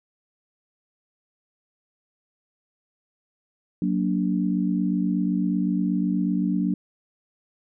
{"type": "chord", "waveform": "sine", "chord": "Gb augmented", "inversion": "none", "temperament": "equal with one note detuned", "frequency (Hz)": [185, 233.1, 290.3], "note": ["Gb3", "Bb3", "D4"], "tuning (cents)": [0, 0, -20], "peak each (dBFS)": [-23, -27, -26], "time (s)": [3.82, 6.74], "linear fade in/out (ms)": 2, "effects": []}